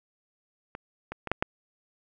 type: clicks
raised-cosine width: 0.5 ms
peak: -22 / -20 / -19 / -9 / -9 dBFS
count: 5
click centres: 0.751 / 1.12 / 1.273 / 1.316 / 1.425 s
effects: none